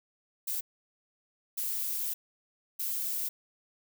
violet noise bursts at uneven times, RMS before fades -33 dBFS, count 3, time 0.47-0.61 / 1.57-2.14 / 2.79-3.29 s, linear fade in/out 10 ms, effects none

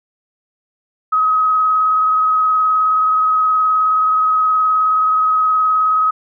sine tone with vibrato, 1269 Hz, D#6, 34 cents sharp, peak -11 dBFS, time 1.12-6.11 s, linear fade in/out 10 ms, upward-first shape sine, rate 19 Hz, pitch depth 14 cents each way, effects none

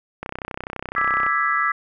click train, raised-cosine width 0.5 ms, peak -14 dBFS, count 34, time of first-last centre 0.23-1.264 s, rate 31.9 Hz
sine chord, E dominant seventh, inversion third, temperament equal, 1174.7 / 1318.5 / 1661.2 / 1975.5 Hz, D6 / E6 / G#6 / B6, 0 / 0 / 0 / 0 cents, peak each -24 / -22 / -24 / -24 dBFS, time 0.96-1.72 s, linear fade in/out 5 ms
effects none

